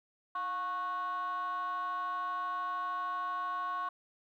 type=tone with frequency modulation; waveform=sine; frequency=1100 Hz; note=C#6; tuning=14 cents flat; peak=-31 dBFS; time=0.35-3.89 s; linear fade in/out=5 ms; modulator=387 Hz; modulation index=0.59; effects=tanh soft clip ceiling -31 dBFS + 12-bit